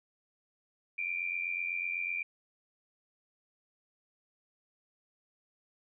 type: tone pair together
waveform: sine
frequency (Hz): 2335 / 2423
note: D7 / D#7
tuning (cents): -11 / -47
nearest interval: minor second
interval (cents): 64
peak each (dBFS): -35 / -35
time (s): 0.98-2.23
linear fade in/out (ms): 5
effects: none